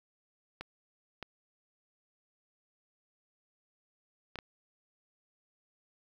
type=clicks; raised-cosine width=0.3 ms; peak=-24 dBFS; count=4; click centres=0.61 / 1.227 / 4.357 / 4.388 s; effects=9-bit